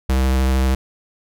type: tone with vibrato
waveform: square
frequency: 65.41 Hz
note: C2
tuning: in tune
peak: -15 dBFS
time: 0.09-0.75 s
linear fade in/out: 5 ms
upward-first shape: square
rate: 13 Hz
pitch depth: 13 cents each way
effects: none